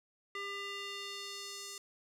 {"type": "tone with band-pass filter sweep", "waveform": "square", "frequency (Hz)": 399.5, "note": "G4", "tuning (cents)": 33, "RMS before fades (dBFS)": -43, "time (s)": [0.35, 1.78], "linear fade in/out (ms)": 2, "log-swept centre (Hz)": [2000, 6700], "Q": 1.4, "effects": []}